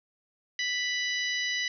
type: harmonic tone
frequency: 987.8 Hz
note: B5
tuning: in tune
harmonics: 2 / 3 / 4 / 5 / 6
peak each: -30 / -34 / -36 / -38 / -40 dBFS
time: 0.59-1.68 s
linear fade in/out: 2 ms
effects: none